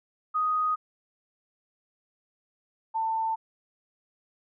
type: tone pair in turn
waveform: sine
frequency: 1247 / 892.8 Hz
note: D#6 / A5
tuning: +3 / +25 cents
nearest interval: tritone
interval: 578 cents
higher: first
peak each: -23 / -25 dBFS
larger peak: first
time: 0.34-0.76 / 2.94-3.36 s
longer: neither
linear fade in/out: 20 ms
effects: none